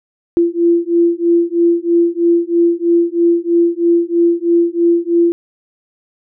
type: beating tone pair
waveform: sine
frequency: 339.7 / 342.8 Hz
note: F4 / F4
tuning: -48 / -32 cents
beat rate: 3.1 Hz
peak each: -13 dBFS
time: 0.37-5.32 s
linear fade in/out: 0 ms
effects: none